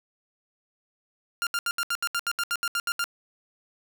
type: tone bursts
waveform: sawtooth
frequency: 1396.9 Hz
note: F6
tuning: in tune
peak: -21 dBFS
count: 14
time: 1.42-3.041 s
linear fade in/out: 0 ms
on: 48 ms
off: 73 ms
effects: none